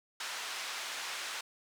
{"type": "band-pass noise", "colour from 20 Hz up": "pink", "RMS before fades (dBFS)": -40, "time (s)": [0.2, 1.41], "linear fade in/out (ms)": 5, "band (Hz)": [1200, 6800], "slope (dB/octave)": 12, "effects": []}